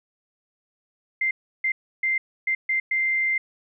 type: tone bursts at uneven times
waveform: sine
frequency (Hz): 2089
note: C7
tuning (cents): -3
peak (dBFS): -20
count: 6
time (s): 1.21-1.31 / 1.64-1.72 / 2.03-2.18 / 2.47-2.55 / 2.69-2.8 / 2.91-3.38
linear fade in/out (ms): 5
effects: none